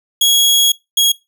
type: tone pair in turn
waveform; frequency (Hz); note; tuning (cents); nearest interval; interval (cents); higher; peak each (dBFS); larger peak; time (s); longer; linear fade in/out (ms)
sawtooth; 3322 / 3307; G#7 / G#7; 0 / -8; unison; 8; first; -6; neither; 0.21-0.72 / 0.97-1.12; first; 5
effects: noise-tail reverb RT60 0.2 s tail -21 dB re dry